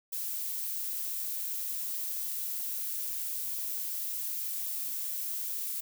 violet noise, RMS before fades -35 dBFS, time 0.12-5.81 s, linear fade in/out 10 ms, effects none

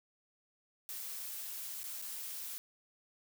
blue noise with dropouts, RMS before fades -43 dBFS, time 0.89-2.58 s, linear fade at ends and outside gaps 0 ms, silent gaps 1.832-1.84 / 2.016-2.023 s, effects none

